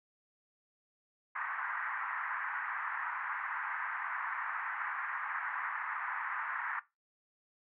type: band-pass noise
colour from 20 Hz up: white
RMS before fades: -38 dBFS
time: 1.35-6.8 s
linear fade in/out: 10 ms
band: 900 to 1900 Hz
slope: 48 dB/octave
effects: noise-tail reverb RT60 0.2 s tail -17 dB re dry